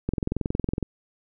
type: click train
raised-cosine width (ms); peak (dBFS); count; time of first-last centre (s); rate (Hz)
3; -12; 17; 0.09-0.827; 21.7
effects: none